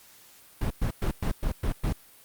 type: noise bursts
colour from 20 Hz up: brown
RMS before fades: -26 dBFS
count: 7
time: 0.61-1.928 s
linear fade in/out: 5 ms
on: 94 ms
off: 110 ms
effects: white hiss -54 dBFS RMS until 2.24 s + Opus 48 kbps